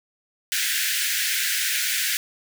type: high-pass noise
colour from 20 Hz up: pink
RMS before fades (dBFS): -24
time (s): 0.52-2.17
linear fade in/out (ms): 0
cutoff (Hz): 1500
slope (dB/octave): 96
effects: none